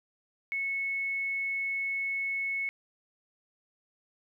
sine tone, 2200 Hz, C#7, 14 cents flat, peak -29 dBFS, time 0.52-2.69 s, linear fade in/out 0 ms, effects 11-bit

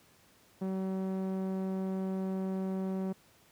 sawtooth tone with low-pass filter, 189.8 Hz, F#3, 44 cents sharp, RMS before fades -34 dBFS, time 0.61-3.13 s, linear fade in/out 10 ms, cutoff 690 Hz, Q 0.54, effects pink hiss -63 dBFS RMS until 3.51 s + high-pass 80 Hz 12 dB/octave

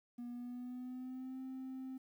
triangle tone with pitch glide, 241.3 to 261.6 Hz, B3 to C4, -40 to 0 cents, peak -40 dBFS, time 0.18-1.98 s, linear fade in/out 10 ms, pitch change +140 cents, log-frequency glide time 0.29-1.39 s, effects tanh soft clip ceiling -37 dBFS + 12-bit

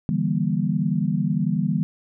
sine chord, E half-diminished seventh, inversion third, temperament equal with one note detuned, 146.83 / 164.81 / 196 / 237.3 Hz, D3 / E3 / G3 / Bb3, 0 / 0 / 0 / +31 cents, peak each -26 / -24 / -24 / -27 dBFS, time 0.09-1.83 s, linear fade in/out 0 ms, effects none

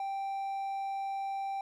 triangle tone, 784 Hz, G5, in tune, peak -31 dBFS, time 0-1.61 s, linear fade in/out 2 ms, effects none

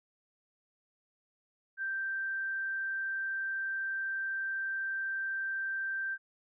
sine tone, 1568 Hz, G6, in tune, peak -32 dBFS, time 1.77-6.18 s, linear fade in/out 50 ms, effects none

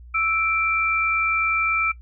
sine tone pair together, 1318.5 / 2349 Hz, E6 / D7, 0 / 0 cents, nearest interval minor seventh, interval 1000 cents, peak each -22 dBFS, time 0.14-1.92 s, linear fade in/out 10 ms, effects noise-tail reverb RT60 0.1 s tail -18 dB re dry + added 60 Hz sine -40 dBFS peak until 2.01 s

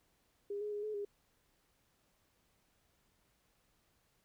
sine tone with pitch steps, 405.6 / 418.7 / 413.3 / 427.7 / 407.1 Hz, G#4 / G#4 / G#4 / A4 / G#4, -41 / +14 / -8 / -49 / -35 cents, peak -37 dBFS, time 0.5-1.05 s, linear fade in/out 5 ms, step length 110 ms, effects pink hiss -75 dBFS RMS until 4.24 s

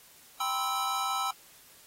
square chord, C major seventh, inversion second, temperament just, 784.9 / 981.1 / 1046.5 / 1308.1 Hz, G5 / B5 / C6 / E6, +2 / -12 / 0 / -14 cents, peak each -35 / -38 / -38 / -32 dBFS, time 0.4-1.31 s, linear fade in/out 5 ms, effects white hiss -56 dBFS RMS until 1.86 s + AAC 48 kbps

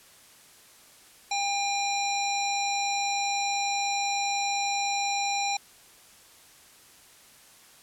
harmonic tone, 803 Hz, G5, 41 cents sharp, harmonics 1 / 3 / 5 / 7 / 9, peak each -28 / -32 / -33 / -36 / -36 dBFS, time 1.31-5.57 s, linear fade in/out 5 ms, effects white hiss -54 dBFS RMS until 7.82 s + low-pass 12000 Hz 12 dB/octave

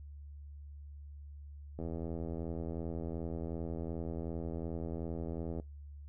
click train, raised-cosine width 2 ms, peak -27 dBFS, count 316, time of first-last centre 1.79-5.599 s, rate 82.7 Hz, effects noise-tail reverb RT60 0.2 s tail -23 dB re dry + added 72 Hz sine -46 dBFS peak until 6.08 s

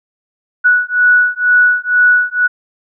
sine beating tone pair, 1471 / 1473.1 Hz, F#6 / F#6, -11 / -8 cents, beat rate 2.1 Hz, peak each -11 dBFS, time 0.64-2.48 s, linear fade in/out 20 ms, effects none

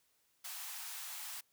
white high-pass noise, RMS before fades -45 dBFS, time 0.44-1.41 s, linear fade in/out 10 ms, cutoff 730 Hz, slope 48 dB/octave, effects white hiss -75 dBFS RMS until 1.52 s

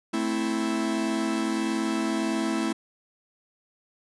45% pulse chord, A minor, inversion none, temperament equal, 220 / 261.6 / 329.6 Hz, A3 / C4 / E4, 0 / 0 / 0 cents, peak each -29 / -31 / -28 dBFS, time 0.13-2.73 s, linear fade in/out 10 ms, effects resampled to 24000 Hz

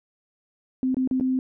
sine tone with dropouts, 258.9 Hz, C4, 18 cents flat, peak -20 dBFS, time 0.83-1.39 s, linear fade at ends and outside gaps 1 ms, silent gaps 0.945-0.968 / 1.075-1.111 / 1.199-1.209 s, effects none

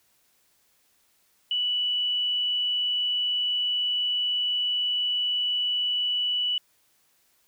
sine tone, 2958 Hz, F#7, 1 cent flat, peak -23 dBFS, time 1.51-6.58 s, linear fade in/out 2 ms, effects white hiss -66 dBFS RMS until 7.47 s

